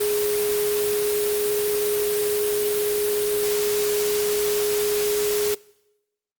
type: tone in noise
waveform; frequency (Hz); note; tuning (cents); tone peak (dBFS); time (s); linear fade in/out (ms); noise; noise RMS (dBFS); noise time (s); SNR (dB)
sine; 416.5; G#4; +5; -20; 0-5.55; 10; white; -28; 0-5.55; +5
effects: noise-tail reverb RT60 0.9 s tail -23 dB re dry + Opus 32 kbps